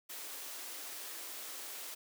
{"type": "high-pass noise", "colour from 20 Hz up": "white", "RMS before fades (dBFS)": -45, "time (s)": [0.09, 1.95], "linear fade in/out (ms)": 10, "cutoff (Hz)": 270, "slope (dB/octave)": 48, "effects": []}